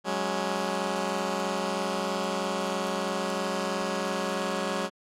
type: chord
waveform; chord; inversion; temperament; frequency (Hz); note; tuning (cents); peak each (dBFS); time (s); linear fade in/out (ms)
10% pulse; F# suspended second; none; just; 185 / 208.1 / 277.5; F#3 / G#3 / C#4; 0 / +4 / +2; -23 / -23 / -28; 0.04-4.9; 50
effects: low-pass 8000 Hz 12 dB/octave + AAC 64 kbps